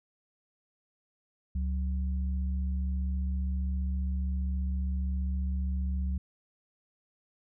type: tone pair together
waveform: sine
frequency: 69.3 / 184.32 Hz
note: C#2 / F#3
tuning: 0 / -6 cents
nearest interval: octave + perfect fourth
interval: 1694 cents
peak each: -28 / -38 dBFS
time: 1.55-6.18 s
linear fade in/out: 5 ms
effects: none